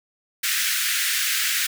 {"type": "high-pass noise", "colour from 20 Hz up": "pink", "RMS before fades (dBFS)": -23, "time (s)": [0.43, 1.67], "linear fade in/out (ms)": 10, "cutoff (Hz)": 1500, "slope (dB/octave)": 48, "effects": []}